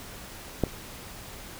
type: clicks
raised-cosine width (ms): 2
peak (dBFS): -9 / -28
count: 2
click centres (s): 0.637 / 0.668
effects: pink hiss -43 dBFS RMS until 1.59 s